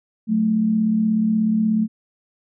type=tone pair together; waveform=sine; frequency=182.6 / 219.2 Hz; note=F#3 / A3; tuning=-23 / -6 cents; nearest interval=minor third; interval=317 cents; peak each=-25 / -16 dBFS; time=0.27-1.88 s; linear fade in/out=50 ms; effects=none